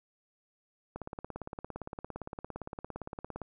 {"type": "click train", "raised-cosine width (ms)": 1, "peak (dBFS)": -25, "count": 44, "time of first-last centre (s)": [0.96, 3.417], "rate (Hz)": 17.5, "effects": []}